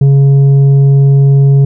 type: tone with tanh clipping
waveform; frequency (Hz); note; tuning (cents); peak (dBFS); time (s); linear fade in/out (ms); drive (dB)
sine; 138.59; C#3; 0; -4; 0.01-1.65; 5; 5
effects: none